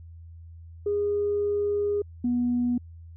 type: tone pair in turn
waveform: sine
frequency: 409.8 / 243.7 Hz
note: G#4 / B3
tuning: -23 / -23 cents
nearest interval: major sixth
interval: 900 cents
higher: first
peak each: -22 / -21 dBFS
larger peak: second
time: 0.86-2.02 / 2.24-2.78 s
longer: first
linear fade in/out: 5 ms
effects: tanh soft clip ceiling -17 dBFS + added 83 Hz sine -42 dBFS peak until 3.16 s